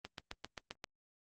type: click train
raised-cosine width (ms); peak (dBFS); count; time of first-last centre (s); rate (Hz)
0.2; -24; 7; 0.05-0.842; 7.58
effects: Opus 24 kbps